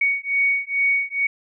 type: beating tone pair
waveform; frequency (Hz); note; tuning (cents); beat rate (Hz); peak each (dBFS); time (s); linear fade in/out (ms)
sine; 2234 / 2236.3; C#7 / C#7; +13 / +15; 2.3; -21; 0.01-1.27; 5
effects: none